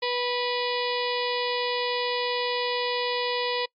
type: harmonic tone with a mistuned harmonic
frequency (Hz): 490.3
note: B4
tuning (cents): -13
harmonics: 1 / 2 / 4 / 5 / 6 / 7 / 8 / 9 / 10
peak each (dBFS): -28 / -31 / -34 / -35 / -36 / -36 / -37 / -38 / -38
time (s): 0.02-3.66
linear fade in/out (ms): 10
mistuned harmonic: 9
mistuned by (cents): -36
effects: noise-tail reverb RT60 0.1 s tail -25 dB re dry + MP3 48 kbps